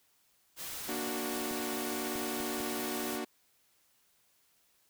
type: noise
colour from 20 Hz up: white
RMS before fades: -41 dBFS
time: 0.56-3.2 s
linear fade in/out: 50 ms
type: chord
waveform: sawtooth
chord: Bb augmented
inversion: none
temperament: equal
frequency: 233.1 / 293.7 / 370 Hz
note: Bb3 / D4 / F#4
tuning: 0 / 0 / 0 cents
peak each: -36 / -36 / -35 dBFS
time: 0.88-3.25 s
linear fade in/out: 10 ms
type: clicks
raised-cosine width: 3 ms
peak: -35 dBFS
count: 4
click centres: 1.512 / 2.157 / 2.403 / 2.604 s
effects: white hiss -70 dBFS RMS until 4.89 s